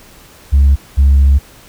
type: tone pair in turn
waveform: sine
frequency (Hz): 69.3 / 69.02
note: C#2 / C#2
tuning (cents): 0 / -7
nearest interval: unison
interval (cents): 7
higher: first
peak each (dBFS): -3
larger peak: neither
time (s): 0.52-0.76 / 0.97-1.39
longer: second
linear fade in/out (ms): 20
effects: tanh soft clip ceiling -3 dBFS + pink hiss -41 dBFS RMS until 1.68 s